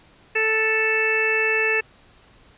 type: harmonic tone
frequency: 440 Hz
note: A4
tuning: in tune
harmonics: 1 / 2 / 3 / 4 / 5 / 6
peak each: -24 / -34 / -34 / -23 / -27 / -22 dBFS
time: 0.35-1.81 s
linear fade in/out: 10 ms
effects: pink hiss -53 dBFS RMS until 2.57 s + resampled to 8000 Hz